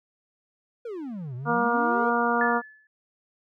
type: exponential two-way sweep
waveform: triangle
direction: down then up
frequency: 493.9 to 119 to 493.9 Hz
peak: -30 dBFS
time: 0.85-2.1 s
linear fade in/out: 5 ms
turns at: 1.35 s
type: harmonic tone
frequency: 236.9 Hz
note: A#3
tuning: 28 cents sharp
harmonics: 1 / 2 / 3 / 4 / 5 / 6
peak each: -28 / -28 / -28 / -28 / -28 / -28 dBFS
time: 1.45-2.62 s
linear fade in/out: 50 ms
type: tone with exponential decay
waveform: sine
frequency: 1728 Hz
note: A6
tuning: 32 cents flat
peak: -22 dBFS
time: 2.41-2.87 s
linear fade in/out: 2 ms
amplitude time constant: 100 ms
effects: none